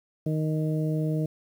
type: harmonic tone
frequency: 155.56 Hz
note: D#3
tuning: in tune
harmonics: 1 / 2 / 3 / 4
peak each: -25 / -31 / -35 / -37 dBFS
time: 0.26-1.26 s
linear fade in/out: 5 ms
effects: 9-bit